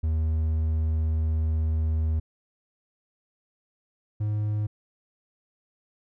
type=tone pair in turn; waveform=triangle; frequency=79.1 / 105.59 Hz; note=D#2 / G#2; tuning=+29 / +29 cents; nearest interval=perfect fourth; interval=500 cents; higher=second; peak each=-20 / -22 dBFS; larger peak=first; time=0.03-2.2 / 4.2-4.67 s; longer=first; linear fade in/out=10 ms; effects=none